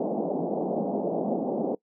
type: band-pass noise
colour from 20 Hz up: pink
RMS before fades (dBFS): -28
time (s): 0-1.75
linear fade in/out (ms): 5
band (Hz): 180 to 770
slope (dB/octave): 48
effects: noise-tail reverb RT60 0.1 s tail -23 dB re dry